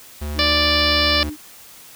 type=tone; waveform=square; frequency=74.2 Hz; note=D2; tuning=18 cents sharp; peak=-25 dBFS; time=0.21-1.3 s; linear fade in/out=10 ms
type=tone with pitch glide; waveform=sine; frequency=305 to 301.3 Hz; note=D#4 to D4; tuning=-34 to +44 cents; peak=-28 dBFS; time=0.34-1.37 s; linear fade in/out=50 ms; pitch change=-22 cents; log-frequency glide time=0.48-1.21 s
type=harmonic tone; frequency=587.3 Hz; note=D5; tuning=in tune; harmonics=1 / 2 / 3 / 4 / 5 / 6 / 7 / 8 / 9; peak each=-24 / -24 / -24 / -24 / -24 / -24 / -24 / -24 / -24 dBFS; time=0.39-1.23 s; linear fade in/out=0 ms
effects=white hiss -43 dBFS RMS until 1.95 s